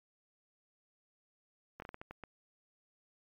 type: slowing click train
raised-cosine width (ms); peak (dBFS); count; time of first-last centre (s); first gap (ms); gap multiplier
0.5; -30; 8; 1.8-2.237; 22; 1.34
effects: MP3 96 kbps

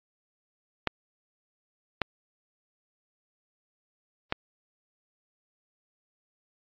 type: clicks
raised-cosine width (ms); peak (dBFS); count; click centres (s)
0.3; -8; 3; 0.873 / 2.017 / 4.324
effects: low-pass 4000 Hz 12 dB/octave + AAC 32 kbps

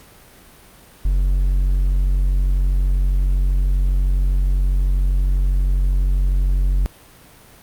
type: tone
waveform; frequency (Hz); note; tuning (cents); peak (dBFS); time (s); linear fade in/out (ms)
triangle; 46.25; F#1; 0; -12; 1.05-6.86; 0
effects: pink hiss -46 dBFS RMS until 7.62 s + Opus 48 kbps

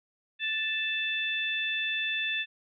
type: harmonic tone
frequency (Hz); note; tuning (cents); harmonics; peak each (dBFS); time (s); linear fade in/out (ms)
880; A5; 0; 2 / 3 / 4; -33 / -31 / -33; 0.39-2.46; 50
effects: none

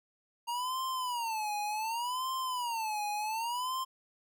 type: tone with vibrato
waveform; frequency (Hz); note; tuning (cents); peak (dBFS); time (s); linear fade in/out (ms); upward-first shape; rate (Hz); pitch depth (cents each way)
square; 932.3; A#5; 0; -33; 0.47-3.85; 20; sine; 0.67; 200
effects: none

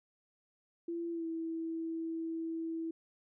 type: tone with pitch glide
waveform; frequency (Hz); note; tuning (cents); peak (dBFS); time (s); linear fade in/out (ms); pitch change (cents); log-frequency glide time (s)
sine; 338.5 to 327.2; E4 to E4; +46 to -13; -35; 0.88-2.91; 5; -59; 1.11-1.26
effects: none

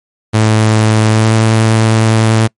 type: tone with pitch glide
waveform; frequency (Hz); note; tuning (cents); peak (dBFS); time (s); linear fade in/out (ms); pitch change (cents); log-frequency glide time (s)
sawtooth; 109.2 to 111.24; A2 to A2; -13 to +19; -3; 0.33-2.48; 20; +32; 1.09-1.32
effects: noise-tail reverb RT60 0.1 s tail -26 dB re dry + MP3 48 kbps

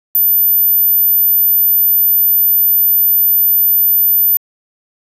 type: tone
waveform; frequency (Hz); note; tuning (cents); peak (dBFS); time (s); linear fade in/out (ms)
sine; 13910; A9; -21; -7; 0.15-4.37; 0
effects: tanh soft clip ceiling -4 dBFS

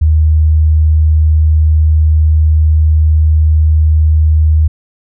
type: tone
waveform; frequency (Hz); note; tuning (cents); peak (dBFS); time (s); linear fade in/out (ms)
sine; 77.78; D#2; 0; -5; 0.01-4.68; 10
effects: none

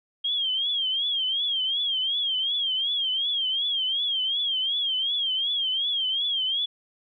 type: tone with vibrato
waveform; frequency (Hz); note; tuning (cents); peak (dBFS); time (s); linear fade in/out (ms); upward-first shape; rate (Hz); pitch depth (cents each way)
sine; 3221; G7; +46; -23; 0.24-6.66; 10; triangle; 2.7; 130
effects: none

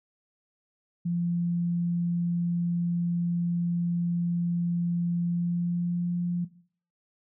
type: tone with pitch glide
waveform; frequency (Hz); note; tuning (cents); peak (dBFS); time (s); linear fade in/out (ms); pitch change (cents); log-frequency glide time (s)
sine; 172.6 to 174.81; F3 to F3; -20 to +2; -25; 1.05-6.45; 10; +22; 5.22-6.15
effects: noise-tail reverb RT60 0.5 s tail -17 dB re dry

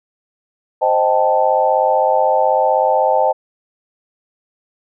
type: chord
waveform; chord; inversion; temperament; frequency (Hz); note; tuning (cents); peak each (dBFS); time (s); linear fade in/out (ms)
sine; A half-diminished seventh; first; equal; 523.3 / 622.3 / 784 / 880; C5 / Eb5 / G5 / A5; 0 / 0 / 0 / 0; -17; 0.81-3.33; 20
effects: none

